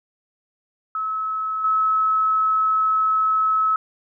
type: tone with level steps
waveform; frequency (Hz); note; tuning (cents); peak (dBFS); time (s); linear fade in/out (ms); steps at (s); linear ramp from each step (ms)
sine; 1293; E6; -34; -22 / -16; 0.95-3.76; 2; 1.64; 5
effects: none